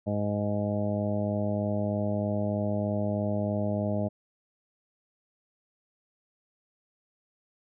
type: harmonic tone with a mistuned harmonic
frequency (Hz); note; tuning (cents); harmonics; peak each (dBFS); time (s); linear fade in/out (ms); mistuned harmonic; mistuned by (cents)
103.2; G#2; -10; 1 / 2 / 3 / 4 / 5 / 6 / 7 / 8; -31 / -30 / -37 / -41 / -38 / -32 / -44 / -45; 0.06-4.09; 20; 8; +29
effects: none